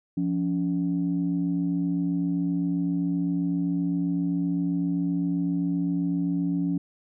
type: tone pair together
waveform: sine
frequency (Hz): 174.61 / 282.3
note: F3 / C#4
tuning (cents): 0 / +32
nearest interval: minor sixth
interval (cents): 832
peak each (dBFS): -25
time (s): 0.17-6.78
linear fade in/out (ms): 5
effects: tanh soft clip ceiling -16 dBFS